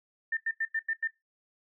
sine tone bursts, 1797 Hz, A6, 36 cents sharp, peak -27 dBFS, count 6, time 0.32-1.075 s, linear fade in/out 5 ms, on 50 ms, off 91 ms, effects noise-tail reverb RT60 0.2 s tail -21 dB re dry

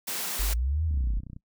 white high-pass noise, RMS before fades -32 dBFS, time 0.07-0.54 s, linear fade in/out 10 ms, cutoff 140 Hz, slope 48 dB/octave
sine linear two-way sweep, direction up then down, 43.09 to 82.41 to 43.09 Hz, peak -24 dBFS, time 0.39-1.2 s, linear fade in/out 10 ms, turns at 0.85 s
click train, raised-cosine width 5 ms, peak -29 dBFS, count 15, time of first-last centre 0.91-1.365 s, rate 30.8 Hz
effects noise-tail reverb RT60 0.1 s tail -22 dB re dry

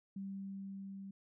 sine tone with level ramp, 195.3 Hz, G3, 6 cents flat, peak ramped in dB -40 to -45 dBFS, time 0.16-1.11 s, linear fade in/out 5 ms, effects none

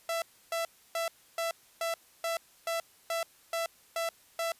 sawtooth tone bursts, 666 Hz, E5, 18 cents sharp, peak -26 dBFS, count 11, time 0.09-4.52 s, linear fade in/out 2 ms, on 130 ms, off 300 ms, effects white hiss -61 dBFS RMS until 4.59 s + resampled to 32000 Hz

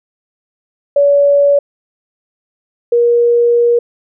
sine tone pair in turn, 569 / 474.7 Hz, C#5 / A#4, +45 / +31 cents, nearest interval minor third, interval 314 cents, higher first, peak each -6 / -7 dBFS, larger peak first, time 0.96-1.59 / 2.92-3.79 s, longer second, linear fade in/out 5 ms, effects none

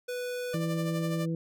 square tone, 493.9 Hz, B4, in tune, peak -33 dBFS, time 0.08-0.55 s, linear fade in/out 10 ms
sawtooth tone with tremolo, 592 Hz, D5, 14 cents sharp, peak -30 dBFS, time 0.53-1.26 s, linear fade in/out 10 ms, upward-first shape sine, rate 12 Hz, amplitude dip 55%
harmonic tone, 164.81 Hz, E3, in tune, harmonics 1 / 2 / 3, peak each -29 / -35 / -39 dBFS, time 0.54-1.35 s, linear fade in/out 2 ms
effects none

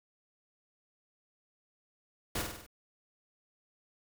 pink noise with echo, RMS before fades -34 dBFS, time 2.35-2.42 s, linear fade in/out 5 ms, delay 49 ms, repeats 5, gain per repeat -4 dB, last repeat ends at 2.665 s, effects none

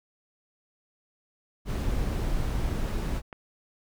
brown noise, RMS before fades -28 dBFS, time 1.65-3.22 s, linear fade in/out 50 ms
click, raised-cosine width 0.5 ms, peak -25 dBFS, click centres 3.328 s
effects none

